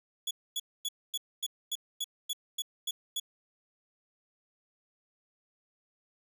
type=tone bursts; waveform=sawtooth; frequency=3388 Hz; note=G#7; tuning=34 cents sharp; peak=-28 dBFS; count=11; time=0.27-3.199 s; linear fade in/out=5 ms; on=39 ms; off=250 ms; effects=none